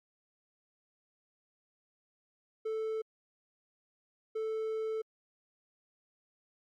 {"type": "tone bursts at uneven times", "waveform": "triangle", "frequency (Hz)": 440, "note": "A4", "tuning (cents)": 0, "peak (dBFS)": -30, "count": 2, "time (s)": [[2.65, 3.02], [4.35, 5.02]], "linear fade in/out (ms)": 10, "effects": ["MP3 96 kbps"]}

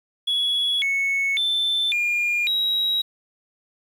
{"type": "tone with pitch steps", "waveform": "triangle", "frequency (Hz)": [3371, 2206, 3538, 2414, 3841], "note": ["G#7", "C#7", "A7", "D7", "B7"], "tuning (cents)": [25, -9, 9, 47, -49], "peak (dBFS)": -17, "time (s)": [0.27, 3.02], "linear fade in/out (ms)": 10, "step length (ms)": 550, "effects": ["tanh soft clip ceiling -15 dBFS", "8-bit"]}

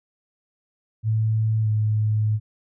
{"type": "tone with pitch glide", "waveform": "sine", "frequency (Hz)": [110, 107.49], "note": ["A2", "A2"], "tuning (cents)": [0, -40], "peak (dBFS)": -18, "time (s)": [1.03, 2.4], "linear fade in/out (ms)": 50, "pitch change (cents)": -40, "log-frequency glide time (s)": [1.62, 1.68], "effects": []}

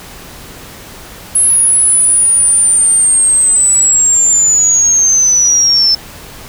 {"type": "linear sweep", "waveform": "sine", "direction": "down", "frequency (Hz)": [10700, 5274], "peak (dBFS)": -6, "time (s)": [1.35, 5.95], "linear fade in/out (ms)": 5, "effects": ["pink hiss -32 dBFS RMS until 6.48 s"]}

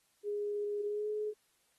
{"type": "tone with pitch glide", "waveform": "sine", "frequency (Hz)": [412.9, 424], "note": ["G#4", "G#4"], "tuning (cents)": [-10, 36], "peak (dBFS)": -33, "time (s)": [0.23, 1.34], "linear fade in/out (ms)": 50, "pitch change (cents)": 46, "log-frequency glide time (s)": [0.87, 1.09], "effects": ["white hiss -73 dBFS RMS until 1.78 s", "AAC 32 kbps"]}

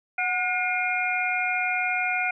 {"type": "tone cluster", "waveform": "sine", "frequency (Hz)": [737, 1450, 2136, 2419], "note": ["F#5", "F#6", "C7", "D#7"], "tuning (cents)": [-7, -35, 35, -49], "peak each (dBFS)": [-29, -29, -29, -27], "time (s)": [0.18, 2.31], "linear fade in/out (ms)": 5, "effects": []}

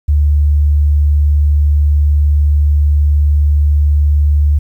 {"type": "tone", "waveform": "sine", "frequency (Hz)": 73.42, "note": "D2", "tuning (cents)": 0, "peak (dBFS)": -7, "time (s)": [0.08, 4.59], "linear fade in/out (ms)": 10, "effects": ["8-bit"]}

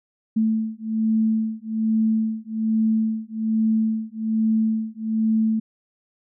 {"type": "beating tone pair", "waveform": "sine", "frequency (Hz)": [220, 221.2], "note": ["A3", "A3"], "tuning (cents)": [0, 9], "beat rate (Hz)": 1.2, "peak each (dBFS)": -22, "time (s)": [0.36, 5.6], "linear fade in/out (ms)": 10, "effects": []}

